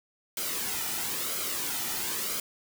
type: noise with flanger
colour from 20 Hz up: white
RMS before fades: -32 dBFS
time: 0.37-2.4 s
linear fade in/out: 2 ms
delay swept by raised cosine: 1.1 to 1.87 ms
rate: 1 Hz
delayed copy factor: -0.55
effects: none